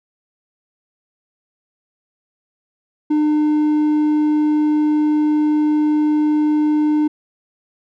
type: tone with hard clipping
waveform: sine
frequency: 302.1 Hz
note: D4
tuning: 49 cents sharp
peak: -14 dBFS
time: 3.1-7.08 s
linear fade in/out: 10 ms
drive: 3 dB
effects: none